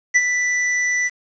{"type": "tone with ADSR envelope", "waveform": "square", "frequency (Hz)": 1978, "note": "B6", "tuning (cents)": 2, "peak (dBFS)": -10, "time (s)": [0.14, 1.1], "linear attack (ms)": 21, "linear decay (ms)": 41, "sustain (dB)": -8, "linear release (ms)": 34, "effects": ["resampled to 16000 Hz", "7-bit"]}